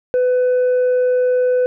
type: tone with tanh clipping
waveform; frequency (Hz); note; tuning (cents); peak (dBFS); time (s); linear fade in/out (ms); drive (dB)
triangle; 501; B4; +25; -13; 0.14-1.66; 0; 7
effects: none